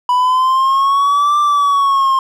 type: exponential two-way sweep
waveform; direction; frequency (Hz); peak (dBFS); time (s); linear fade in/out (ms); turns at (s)
triangle; up then down; 985 to 1182 to 1060; -8; 0.09-2.19; 2; 1.39
effects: none